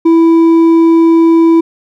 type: tone with hard clipping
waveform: sine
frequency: 330.1 Hz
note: E4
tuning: 2 cents sharp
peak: -5 dBFS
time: 0.05-1.61 s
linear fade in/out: 10 ms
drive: 4 dB
effects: none